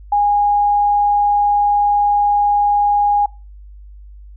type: tone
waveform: sine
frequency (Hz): 821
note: G#5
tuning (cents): -20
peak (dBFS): -11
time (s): 0.12-3.26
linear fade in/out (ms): 5
effects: noise-tail reverb RT60 0.3 s tail -24 dB re dry + added 50 Hz sine -35 dBFS peak until 4.36 s